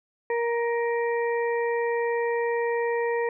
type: harmonic tone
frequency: 469.3 Hz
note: A#4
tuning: 12 cents sharp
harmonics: 1 / 2 / 4 / 5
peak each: -24 / -31 / -33 / -40 dBFS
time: 0.3-3.29 s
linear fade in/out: 2 ms
effects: none